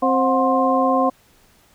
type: harmonic tone with a mistuned harmonic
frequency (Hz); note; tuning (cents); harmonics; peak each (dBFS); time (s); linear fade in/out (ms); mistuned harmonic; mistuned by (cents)
263.6; C4; +13; 1 / 2 / 3 / 4; -20 / -20 / -20 / -20; 0.02-1.1; 10; 3; -140
effects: pink hiss -55 dBFS RMS until 1.74 s